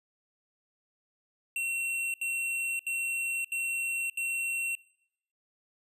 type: tone bursts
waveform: square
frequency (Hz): 2722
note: F7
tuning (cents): -45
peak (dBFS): -30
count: 5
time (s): 1.56-4.752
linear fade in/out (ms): 2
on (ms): 580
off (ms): 73
effects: noise-tail reverb RT60 0.7 s tail -21 dB re dry + resampled to 32000 Hz